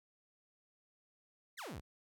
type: exponential sweep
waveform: sawtooth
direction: down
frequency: 2247 to 43.65 Hz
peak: -40 dBFS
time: 1.57-1.81 s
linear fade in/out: 20 ms
effects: none